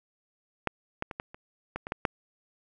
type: clicks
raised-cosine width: 0.5 ms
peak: -11 / -15 / -22 / -18 / -29 / -18 / -21 / -14 / -9 dBFS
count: 9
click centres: 0.673 / 1.024 / 1.112 / 1.199 / 1.345 / 1.76 / 1.869 / 1.921 / 2.052 s
effects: none